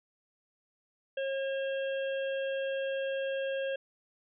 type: harmonic tone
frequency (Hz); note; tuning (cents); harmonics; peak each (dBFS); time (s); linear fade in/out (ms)
541; C#5; -42; 1 / 3 / 5 / 6; -31 / -41 / -45 / -47; 1.17-3.76; 5
effects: none